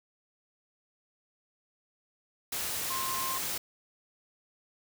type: tone in noise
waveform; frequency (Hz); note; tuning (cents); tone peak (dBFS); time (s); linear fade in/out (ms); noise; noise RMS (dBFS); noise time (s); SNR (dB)
sine; 1055; C6; +14; -34; 2.9-3.38; 5; white; -34; 2.52-3.58; -3
effects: none